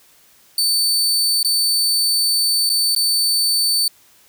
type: tone with dropouts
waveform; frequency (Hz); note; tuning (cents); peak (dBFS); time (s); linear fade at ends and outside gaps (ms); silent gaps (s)
sawtooth; 4540; C#8; +41; -12; 0.58-3.88; 2; 1.43-1.447 / 2.693-2.699 / 2.95-2.962
effects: white hiss -52 dBFS RMS until 4.28 s